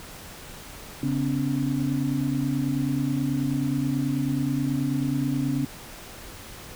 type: tone cluster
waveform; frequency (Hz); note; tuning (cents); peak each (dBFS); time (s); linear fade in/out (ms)
sine; 140 / 254.6 / 283.9; C#3 / C4 / C#4; +18 / -47 / +41; -27; 1.03-5.65; 2
effects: pink hiss -42 dBFS RMS until 6.75 s